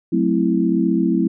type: chord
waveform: sine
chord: F# half-diminished seventh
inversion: none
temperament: equal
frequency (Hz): 185 / 220 / 261.6 / 329.6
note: F#3 / A3 / C4 / E4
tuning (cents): 0 / 0 / 0 / 0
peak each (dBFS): -20 / -21 / -21 / -19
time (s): 0.12-1.28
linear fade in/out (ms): 10
effects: none